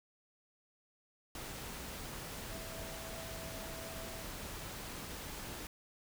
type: tone in noise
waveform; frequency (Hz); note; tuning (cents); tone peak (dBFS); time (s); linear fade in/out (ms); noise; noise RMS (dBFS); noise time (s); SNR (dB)
sine; 655; E5; -11; -50; 2.51-4.23; 2; pink; -45; 1.35-5.67; -8
effects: none